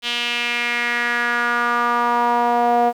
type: tone with band-pass filter sweep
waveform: sawtooth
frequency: 239.3 Hz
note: A#3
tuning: 46 cents sharp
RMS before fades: -19 dBFS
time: 0.02-2.93 s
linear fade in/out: 50 ms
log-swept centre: 3200 to 670 Hz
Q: 3.5
effects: 8-bit